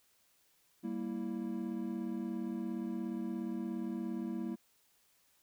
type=chord; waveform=triangle; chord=E diminished; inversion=first; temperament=equal; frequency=196 / 233.1 / 329.6 Hz; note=G3 / Bb3 / E4; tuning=0 / 0 / 0 cents; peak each=-39 / -37 / -39 dBFS; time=0.83-4.56 s; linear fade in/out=20 ms; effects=white hiss -71 dBFS RMS until 5.42 s